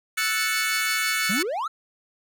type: chord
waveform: sawtooth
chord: F# minor seventh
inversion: third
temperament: equal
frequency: 1318.5 / 1480 / 1760 / 2217 Hz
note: E6 / F#6 / A6 / C#7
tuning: 0 / 0 / 0 / 0 cents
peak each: -27 / -25 / -26 / -22 dBFS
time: 0.17-1.43 s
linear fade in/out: 10 ms
type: exponential sweep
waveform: triangle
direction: up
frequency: 174.3 to 1396.9 Hz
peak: -23 dBFS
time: 1.29-1.68 s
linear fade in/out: 10 ms
effects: none